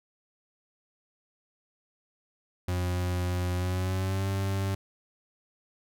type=tone with pitch glide; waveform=40% pulse; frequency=89.7 to 97.26 Hz; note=F2 to G2; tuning=+47 to -13 cents; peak=-26 dBFS; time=2.68-4.75 s; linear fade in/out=5 ms; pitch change=+140 cents; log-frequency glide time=3.53-4.27 s; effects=none